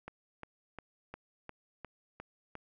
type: click train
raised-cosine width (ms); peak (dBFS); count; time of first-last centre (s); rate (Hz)
0.5; -28; 8; 0.08-2.553; 2.83
effects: none